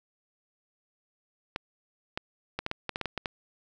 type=clicks; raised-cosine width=0.3 ms; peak=-15 dBFS; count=11; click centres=1.561 / 2.175 / 2.59 / 2.664 / 2.714 / 2.893 / 2.959 / 3.013 / 3.057 / 3.177 / 3.258 s; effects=none